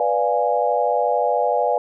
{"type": "chord", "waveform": "sine", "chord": "B diminished seventh", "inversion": "none", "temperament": "equal", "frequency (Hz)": [493.9, 587.3, 698.5, 830.6], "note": ["B4", "D5", "F5", "Ab5"], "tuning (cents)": [0, 0, 0, 0], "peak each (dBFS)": -22, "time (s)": [0, 1.78], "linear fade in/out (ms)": 2, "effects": []}